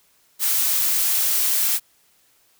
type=noise; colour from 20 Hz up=blue; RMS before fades=-20 dBFS; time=0.39-1.8 s; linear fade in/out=50 ms; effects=white hiss -60 dBFS RMS until 2.59 s